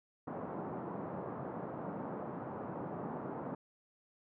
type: band-pass noise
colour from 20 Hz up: pink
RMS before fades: -42 dBFS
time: 0.27-3.55 s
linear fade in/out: 5 ms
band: 140 to 1100 Hz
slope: 24 dB/octave
effects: none